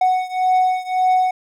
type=beating tone pair; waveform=triangle; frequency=740 / 741.8 Hz; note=F#5 / F#5; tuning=0 / +4 cents; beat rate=1.8 Hz; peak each=-15 / -17 dBFS; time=0.01-1.31 s; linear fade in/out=5 ms; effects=none